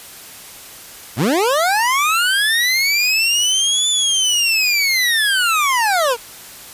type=linear two-way sweep; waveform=25% pulse; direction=up then down; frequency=88.7 to 3520 to 443.9 Hz; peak=-10 dBFS; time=1.16-6.17 s; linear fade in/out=50 ms; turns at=3.89 s; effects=white hiss -37 dBFS RMS until 6.73 s + resampled to 32000 Hz